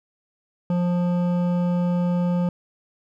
sine tone with hard clipping, 176.3 Hz, F3, 17 cents sharp, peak -21 dBFS, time 0.7-2.49 s, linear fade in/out 2 ms, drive 11 dB, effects none

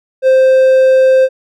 triangle tone, 523.3 Hz, C5, in tune, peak -3 dBFS, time 0.22-1.29 s, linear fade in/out 50 ms, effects none

